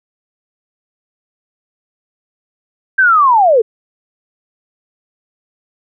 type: linear sweep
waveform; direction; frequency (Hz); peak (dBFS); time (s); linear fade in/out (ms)
sine; down; 1600 to 417.9; -6; 2.98-3.62; 10
effects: none